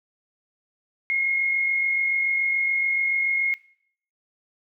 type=tone pair together; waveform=sine; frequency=2153 / 2200 Hz; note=C7 / C#7; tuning=+49 / -14 cents; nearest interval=unison; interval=37 cents; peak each=-21 / -33 dBFS; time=1.1-3.54 s; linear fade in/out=0 ms; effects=noise-tail reverb RT60 0.6 s tail -20 dB re dry